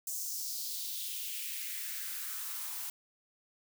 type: noise with high-pass filter sweep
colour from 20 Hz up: blue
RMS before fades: -39 dBFS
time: 0.07-2.9 s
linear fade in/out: 2 ms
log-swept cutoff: 6900 to 840 Hz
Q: 2.6
effects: none